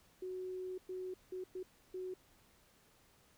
sine tone bursts at uneven times, 370 Hz, F#4, in tune, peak -40 dBFS, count 5, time 0.22-0.78 / 0.89-1.14 / 1.32-1.44 / 1.55-1.63 / 1.94-2.14 s, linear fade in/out 5 ms, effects pink hiss -68 dBFS RMS until 3.37 s

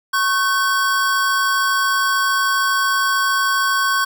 square tone pair together, 1099 / 1528 Hz, C#6 / G6, -15 / -45 cents, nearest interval tritone, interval 570 cents, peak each -19 / -19 dBFS, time 0.13-4.05 s, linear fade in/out 10 ms, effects none

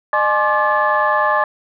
sine tone cluster, 606 / 847 / 1066 / 1176 / 1729 Hz, D#5 / G#5 / C6 / D6 / A6, -46 / +34 / +32 / +2 / -31 cents, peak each -19 dBFS, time 0.13-1.44 s, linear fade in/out 2 ms, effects tanh soft clip ceiling -4 dBFS

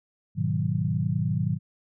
sine chord, G# minor seventh, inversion none, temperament equal, 103.83 / 123.47 / 155.56 / 185 Hz, G#2 / B2 / D#3 / F#3, 0 / 0 / 0 / 0 cents, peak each -29 / -29 / -27 / -30 dBFS, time 0.35-1.59 s, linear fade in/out 50 ms, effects none

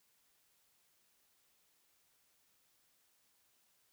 silence, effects white hiss -74 dBFS RMS until 3.92 s

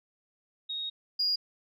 sine tone pair in turn, 3752 / 4855 Hz, A#7 / D#8, +11 / -43 cents, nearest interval major third, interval 446 cents, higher second, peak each -32 / -24 dBFS, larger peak second, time 0.69-0.9 / 1.19-1.36 s, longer first, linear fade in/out 10 ms, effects tanh soft clip ceiling -20 dBFS

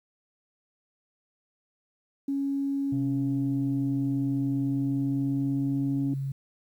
sine tone, 277.2 Hz, C#4, in tune, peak -25 dBFS, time 2.28-6.14 s, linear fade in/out 5 ms
sine tone with pitch glide, 130.81 to 136.44 Hz, C3 to C#3, 0 to -27 cents, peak -28 dBFS, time 2.92-6.32 s, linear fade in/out 5 ms, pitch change +73 cents, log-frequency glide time 4.5-6.19 s
effects tanh soft clip ceiling -18 dBFS + 10-bit

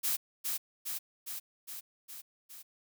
blue noise with echo, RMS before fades -31 dBFS, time 0.03-0.17 s, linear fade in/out 20 ms, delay 410 ms, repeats 6, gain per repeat -3 dB, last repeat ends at 2.63 s, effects none

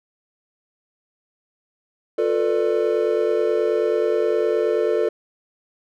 triangle chord, B half-diminished seventh, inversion second, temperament just, 355.6 / 444.5 / 493.9 / 592.7 Hz, F4 / A4 / B4 / D5, +31 / +18 / 0 / +16 cents, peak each -22 / -18 / -24 / -23 dBFS, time 2.18-5.09 s, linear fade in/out 5 ms, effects none

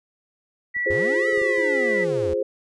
sine tone with pitch glide, 1951 to 1970.3 Hz, B6 to B6, -22 to -5 cents, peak -22 dBFS, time 0.74-2.05 s, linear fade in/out 20 ms, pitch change +17 cents, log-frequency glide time 1.32-1.51 s
clicks, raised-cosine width 3 ms, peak -36 / -28 / -38 / -30 / -29 / -36 dBFS, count 6, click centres 0.766 / 0.904 / 1.329 / 1.377 / 1.417 / 1.581 s
sine chord, F minor, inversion none, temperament equal, 349.2 / 415.3 / 523.3 Hz, F4 / Ab4 / C5, 0 / 0 / 0 cents, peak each -29 / -25 / -23 dBFS, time 0.86-2.43 s, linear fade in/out 5 ms
square linear two-way sweep, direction up then down, 66.6 to 444.8 to 70.1 Hz, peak -30 dBFS, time 0.9-2.34 s, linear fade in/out 5 ms, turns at 1.28 s
effects resampled to 22050 Hz

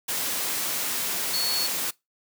sine tone in noise, 4400 Hz, C#8, 14 cents flat, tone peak -25 dBFS, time 1.33-1.67 s, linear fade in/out 10 ms, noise white, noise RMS -28 dBFS, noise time 0.08-1.91 s, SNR 0 dB, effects noise-tail reverb RT60 0.2 s tail -23 dB re dry + high-pass 150 Hz 12 dB/octave

